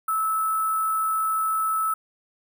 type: tone with sample-and-hold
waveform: sine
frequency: 1307 Hz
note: E6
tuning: 15 cents flat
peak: -21 dBFS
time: 0.08-1.94 s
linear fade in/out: 5 ms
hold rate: 11025 Hz
effects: none